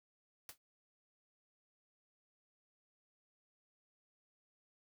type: noise with exponential decay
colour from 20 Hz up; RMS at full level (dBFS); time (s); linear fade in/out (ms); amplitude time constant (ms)
white; -45; 0.49-0.58; 2; 18
effects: none